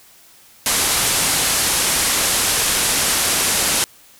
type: low-pass noise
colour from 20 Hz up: white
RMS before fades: -18 dBFS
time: 0.66-3.84 s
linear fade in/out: 0 ms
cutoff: 12000 Hz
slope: 48 dB/octave
effects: white hiss -48 dBFS RMS until 4.19 s